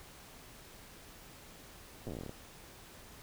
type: slowing click train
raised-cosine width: 2 ms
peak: -29 dBFS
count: 14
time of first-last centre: 2.07-2.294 s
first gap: 8 ms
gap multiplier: 1.12
effects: pink hiss -54 dBFS RMS until 3.22 s